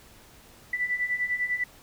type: beating tone pair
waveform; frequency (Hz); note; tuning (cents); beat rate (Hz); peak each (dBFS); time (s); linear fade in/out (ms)
sine; 1970 / 1980; B6 / B6; -5 / +4; 10; -31 / -27; 0.73-1.64; 5
effects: pink hiss -53 dBFS RMS until 1.82 s